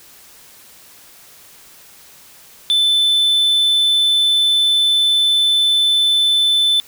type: tone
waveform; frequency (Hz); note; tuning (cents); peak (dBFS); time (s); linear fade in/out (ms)
triangle; 3520; A7; 0; -10; 2.7-6.8; 0
effects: white hiss -44 dBFS RMS until 6.87 s